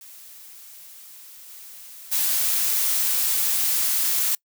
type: noise with level steps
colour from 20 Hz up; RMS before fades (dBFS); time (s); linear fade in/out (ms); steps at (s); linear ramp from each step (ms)
blue; -44 / -42 / -22; 0.01-4.35; 2; 1.47 / 2.11; 20
effects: noise-tail reverb RT60 0.1 s tail -26 dB re dry